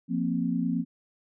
sine chord, F suspended fourth, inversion none, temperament just, 174.61 / 232.8 / 261.9 Hz, F3 / Bb3 / C4, 0 / -2 / +2 cents, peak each -29 dBFS, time 0.08-0.85 s, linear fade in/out 50 ms, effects none

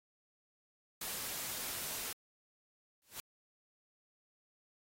white noise, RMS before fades -41 dBFS, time 1.01-2.13 s, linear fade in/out 5 ms
white noise with exponential growth, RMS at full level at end -40 dBFS, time 3.02-3.2 s, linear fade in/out 0 ms, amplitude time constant 39 ms
effects AAC 48 kbps

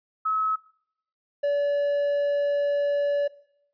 sine / triangle tone pair in turn, 1288 / 573.7 Hz, E6 / D5, -41 / -41 cents, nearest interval octave + major second, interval 1400 cents, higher first, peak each -22 / -19 dBFS, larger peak second, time 0.25-0.56 / 1.43-3.28 s, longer second, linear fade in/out 10 ms, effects noise-tail reverb RT60 0.7 s tail -20 dB re dry + resampled to 11025 Hz

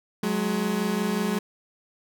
30% pulse tone pair together, 185.55 / 211 Hz, F#3 / G#3, +5 / +28 cents, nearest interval major second, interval 223 cents, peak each -25 / -23 dBFS, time 0.23-1.39 s, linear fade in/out 5 ms, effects none

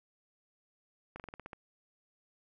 slowing click train, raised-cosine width 0.5 ms, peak -29 dBFS, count 8, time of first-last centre 1.16-1.532 s, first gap 38 ms, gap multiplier 1.11, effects none

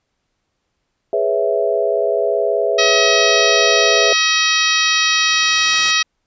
sine chord, C# minor seventh, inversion second, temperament equal, 415.3 / 493.9 / 554.4 / 659.3 Hz, G#4 / B4 / C#5 / E5, 0 / 0 / 0 / 0 cents, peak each -19 / -21 / -22 / -18 dBFS, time 1.13-4.13 s, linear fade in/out 2 ms
harmonic tone, 637 Hz, D#5, 41 cents sharp, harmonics 2 / 3 / 4 / 5 / 6 / 7 / 8 / 9, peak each -22 / -20 / -19 / -22 / -20 / -23 / -24 / -22 dBFS, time 2.78-6.03 s, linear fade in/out 10 ms
white noise with exponential growth, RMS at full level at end -26 dBFS, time 3.79-5.91 s, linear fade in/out 1 ms, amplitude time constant 460 ms
effects pink hiss -71 dBFS RMS until 6.26 s + resampled to 16000 Hz

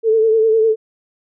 sine tone with vibrato, 443.1 Hz, A4, 12 cents sharp, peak -10 dBFS, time 0.03-0.76 s, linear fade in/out 50 ms, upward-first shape triangle, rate 9.9 Hz, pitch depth 50 cents each way, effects none

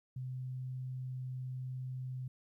sine tone, 128.5 Hz, C3, 31 cents flat, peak -38 dBFS, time 0.16-2.28 s, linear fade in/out 5 ms, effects 13-bit

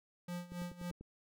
square tone with tremolo, 176 Hz, F3, 14 cents sharp, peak -39 dBFS, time 0.28-0.91 s, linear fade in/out 5 ms, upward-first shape sine, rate 3.7 Hz, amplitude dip 85%
click train, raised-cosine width 3 ms, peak -37 dBFS, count 6, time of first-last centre 0.52-1.01 s, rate 10.2 Hz
effects none

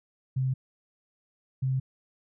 sine tone pair in turn, 130.81 / 131.51 Hz, C3 / C3, 0 / +9 cents, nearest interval unison, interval 9 cents, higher second, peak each -24 dBFS, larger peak neither, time 0.36-0.54 / 1.62-1.8 s, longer neither, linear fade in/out 10 ms, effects none

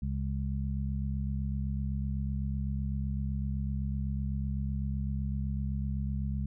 harmonic tone, 67.9 Hz, C#2, 35 cents flat, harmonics 1 / 2 / 3, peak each -32 / -35 / -37 dBFS, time 0.02-6.46 s, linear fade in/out 5 ms, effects none

